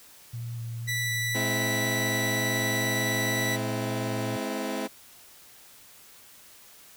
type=tone with vibrato; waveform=sine; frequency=116.54 Hz; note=A#2; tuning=in tune; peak=-32 dBFS; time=0.33-4.37 s; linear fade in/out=10 ms; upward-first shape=square; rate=2 Hz; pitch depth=15 cents each way
type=tone; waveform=sawtooth; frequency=1968 Hz; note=B6; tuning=7 cents flat; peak=-24 dBFS; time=0.87-3.57 s; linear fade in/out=20 ms
type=chord; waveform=20% pulse; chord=Ab augmented; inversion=none; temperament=equal with one note detuned; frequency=212.4 / 261.6 / 329.6 Hz; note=Ab3 / C4 / E4; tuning=+39 / 0 / 0 cents; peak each=-29 / -28 / -30 dBFS; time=1.34-4.88 s; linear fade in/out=20 ms
effects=white hiss -52 dBFS RMS until 6.96 s